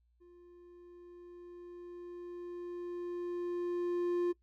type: tone with level ramp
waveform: triangle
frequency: 351 Hz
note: F4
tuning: 9 cents sharp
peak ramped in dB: -54 to -26 dBFS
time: 0.2-4.33 s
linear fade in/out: 20 ms
effects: noise-tail reverb RT60 0.1 s tail -20 dB re dry + added 59 Hz sine -69 dBFS peak until 4.42 s